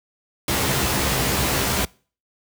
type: noise with comb filter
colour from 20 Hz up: pink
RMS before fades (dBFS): -21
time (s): 0.48-1.85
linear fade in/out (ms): 2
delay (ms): 15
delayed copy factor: +0.65
effects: noise-tail reverb RT60 0.4 s tail -24 dB re dry + high-pass 60 Hz 12 dB/octave